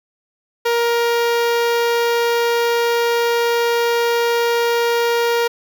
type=tone with notch filter; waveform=sawtooth; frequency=470.2 Hz; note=A#4; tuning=15 cents sharp; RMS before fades=-17 dBFS; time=0.65-5.48 s; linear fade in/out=10 ms; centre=8600 Hz; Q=1.1; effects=none